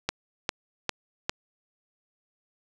click train, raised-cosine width 0.2 ms, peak -8 dBFS, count 4, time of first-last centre 0.09-1.295 s, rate 2.49 Hz, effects none

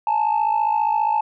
sine tone pair together, 844.1 / 899 Hz, G#5 / A5, +28 / +37 cents, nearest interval minor second, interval 109 cents, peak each -18 / -18 dBFS, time 0.07-1.21 s, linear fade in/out 2 ms, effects tanh soft clip ceiling -13 dBFS

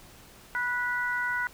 harmonic tone, 490.6 Hz, B4, 12 cents flat, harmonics 2 / 3 / 4, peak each -34 / -28 / -34 dBFS, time 0.55-1.47 s, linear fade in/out 0 ms, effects pink hiss -52 dBFS RMS until 1.53 s

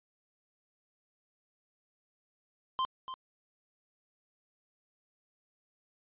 square tone with echo, 1043 Hz, C6, 6 cents flat, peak -29 dBFS, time 2.79-2.85 s, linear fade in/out 0 ms, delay 290 ms, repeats 1, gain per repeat -10 dB, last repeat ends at 3.14 s, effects resampled to 8000 Hz

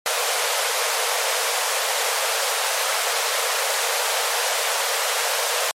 pink high-pass noise, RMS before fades -22 dBFS, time 0.06-5.71 s, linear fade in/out 0 ms, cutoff 450 Hz, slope 96 dB/octave, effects low-pass 12000 Hz 12 dB/octave + MP3 64 kbps

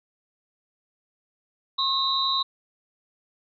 sine tone cluster, 1078 / 3744 / 3975 Hz, C#6 / A#7 / B7, -49 / +7 / +10 cents, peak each -26 dBFS, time 1.78-2.43 s, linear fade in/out 10 ms, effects none

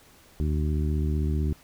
harmonic tone, 75.7 Hz, D#2, 47 cents flat, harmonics 1 / 2 / 3 / 4 / 5, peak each -24 / -30 / -34 / -36 / -38 dBFS, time 0.4-1.53 s, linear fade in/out 0 ms, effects pink hiss -55 dBFS RMS until 1.63 s

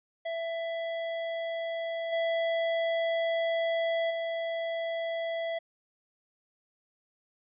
square tone with level steps, 664 Hz, E5, 12 cents sharp, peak -32 / -27 / -31 dBFS, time 0.25-5.59 s, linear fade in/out 10 ms, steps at 2.12 / 4.1 s, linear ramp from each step 10 ms, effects resampled to 8000 Hz

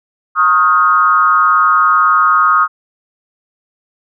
sine tone with frequency modulation, 1251 Hz, D#6, 9 cents sharp, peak -7 dBFS, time 0.35-2.68 s, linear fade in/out 50 ms, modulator 160 Hz, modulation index 0.89, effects none

